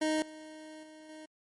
25% pulse tone with level steps, 311.1 Hz, D#4, in tune, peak -24 / -42 / -46 / -42 dBFS, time 0.01-1.26 s, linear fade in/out 10 ms, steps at 0.22 / 0.83 / 1.09 s, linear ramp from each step 2 ms, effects MP3 48 kbps

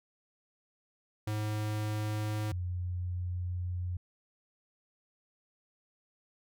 square / sine tone pair in turn, 106.6 / 89.38 Hz, G#2 / F2, +46 / +41 cents, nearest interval minor third, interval 305 cents, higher first, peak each -32 / -32 dBFS, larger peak neither, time 1.27-2.52 / 2.52-3.97 s, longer second, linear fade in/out 5 ms, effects none

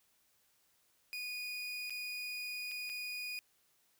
30% pulse tone with dropouts, 2466 Hz, D#7, 16 cents flat, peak -37 dBFS, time 1.13-3.39 s, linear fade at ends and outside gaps 0 ms, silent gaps 1.897-1.905 / 2.713-2.716 / 2.894-2.898 s, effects white hiss -73 dBFS RMS until 3.99 s

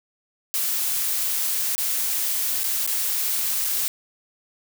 blue noise with dropouts, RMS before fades -24 dBFS, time 0.54-3.88 s, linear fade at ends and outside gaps 0 ms, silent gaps 1.751-1.78 / 2.634-2.641 / 2.864-2.875 / 3.642-3.646 s, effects none

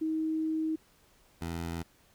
sine / 15% pulse tone pair in turn, 316.6 / 83.86 Hz, D#4 / E2, +30 / +30 cents, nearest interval octave + major seventh, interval 2300 cents, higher first, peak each -28 dBFS, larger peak neither, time 0.01-0.76 / 1.41-1.83 s, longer first, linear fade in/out 10 ms, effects pink hiss -64 dBFS RMS until 2.14 s

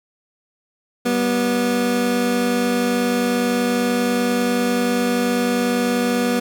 25% pulse tone pair together, 193.19 / 243.4 Hz, G3 / B3, -25 / -25 cents, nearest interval major third, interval 400 cents, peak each -21 / -14 dBFS, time 1.05-6.4 s, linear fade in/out 10 ms, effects none

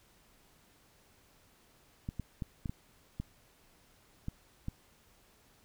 clicks, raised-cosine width 5 ms, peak -24 dBFS, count 8, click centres 2.089 / 2.197 / 2.422 / 2.658 / 2.695 / 3.2 / 4.284 / 4.684 s, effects pink hiss -65 dBFS RMS until 5.64 s

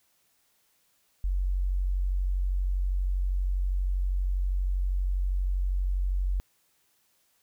sine tone, 46.25 Hz, F#1, in tune, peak -24 dBFS, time 1.24-6.4 s, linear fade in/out 0 ms, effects white hiss -69 dBFS RMS until 7.42 s

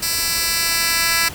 10% pulse tone with high-pass filter sweep, 332.7 Hz, E4, 16 cents sharp, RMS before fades -19 dBFS, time 0.02-1.29 s, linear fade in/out 10 ms, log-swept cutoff 4700 to 2200 Hz, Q 0.74, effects pink hiss -34 dBFS RMS until 1.34 s

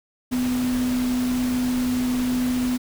sine tone in noise, 250 Hz, B3, 21 cents sharp, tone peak -20 dBFS, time 0.31-2.78 s, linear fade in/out 20 ms, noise pink, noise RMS -33 dBFS, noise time 0.31-2.78 s, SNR +10 dB, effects none

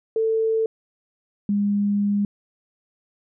sine tone pair in turn, 445.1 / 203.5 Hz, A4 / G#3, +20 / -35 cents, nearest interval octave + major second, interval 1355 cents, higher first, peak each -18 dBFS, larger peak neither, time 0.16-0.66 / 1.49-2.25 s, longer second, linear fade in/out 2 ms, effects none

